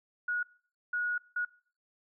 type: tone bursts at uneven times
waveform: sine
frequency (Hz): 1453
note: F#6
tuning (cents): -32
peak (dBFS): -29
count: 3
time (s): 0.28-0.43 / 0.93-1.18 / 1.36-1.45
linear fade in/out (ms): 5
effects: noise-tail reverb RT60 0.5 s tail -23 dB re dry